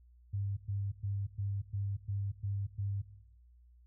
sine tone bursts, 99.8 Hz, G2, 32 cents sharp, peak -32 dBFS, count 8, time 0.33-3.02 s, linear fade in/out 10 ms, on 240 ms, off 110 ms, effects noise-tail reverb RT60 0.8 s tail -17 dB re dry + added 60 Hz sine -58 dBFS peak until 3.86 s

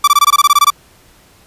45% pulse tone bursts, 1163 Hz, D6, 17 cents flat, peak -5 dBFS, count 12, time 0.04-0.703 s, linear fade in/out 5 ms, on 36 ms, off 21 ms, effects pink hiss -47 dBFS RMS until 1.46 s + resampled to 32000 Hz

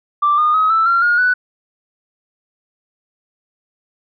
sine tone with pitch steps, 1174.7 / 1221.8 / 1270.7 / 1321.6 / 1374.5 / 1429.6 / 1486.9 Hz, D6 / D#6 / D#6 / E6 / F6 / F6 / F#6, 0 / -32 / +36 / +4 / -28 / +40 / +8 cents, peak -10 dBFS, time 0.22-1.34 s, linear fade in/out 10 ms, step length 160 ms, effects tanh soft clip ceiling -6 dBFS

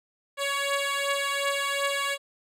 10% pulse beating tone pair, 559 / 561.7 Hz, C#5 / C#5, +14 / +23 cents, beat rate 2.7 Hz, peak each -19 / -22 dBFS, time 0.37-2.18 s, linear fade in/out 50 ms, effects low-pass 12000 Hz 12 dB/octave

